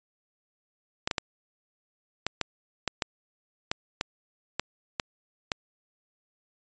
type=clicks; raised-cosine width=0.2 ms; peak=-9 dBFS; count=12; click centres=1.075 / 1.112 / 1.182 / 2.266 / 2.413 / 2.877 / 3.022 / 3.715 / 4.011 / 4.596 / 4.998 / 5.518 s; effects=resampled to 16000 Hz